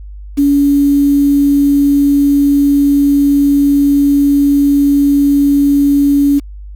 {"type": "tone with quantisation", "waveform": "sine", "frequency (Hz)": 283.5, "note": "C#4", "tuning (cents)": 39, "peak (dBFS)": -6, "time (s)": [0.37, 6.4], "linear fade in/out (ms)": 20, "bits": 5, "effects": ["added 50 Hz sine -26 dBFS peak until 6.75 s", "MP3 96 kbps"]}